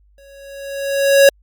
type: tone with exponential growth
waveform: square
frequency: 554.4 Hz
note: C#5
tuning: in tune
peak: -5 dBFS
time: 0.18-1.29 s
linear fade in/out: 2 ms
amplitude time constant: 240 ms
effects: added 50 Hz sine -50 dBFS peak until 1.42 s + Opus 48 kbps